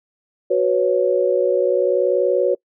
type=chord; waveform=sine; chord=F# suspended fourth; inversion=none; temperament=equal; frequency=370 / 493.9 / 554.4 Hz; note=F#4 / B4 / C#5; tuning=0 / 0 / 0 cents; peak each=-19 / -19 / -18 dBFS; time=0.5-2.55 s; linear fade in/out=10 ms; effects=noise-tail reverb RT60 0.1 s tail -25 dB re dry